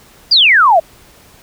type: exponential sweep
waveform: sine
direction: down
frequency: 5010 to 617 Hz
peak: -5 dBFS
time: 0.31-0.8 s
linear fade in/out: 10 ms
effects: pink hiss -44 dBFS RMS until 1.42 s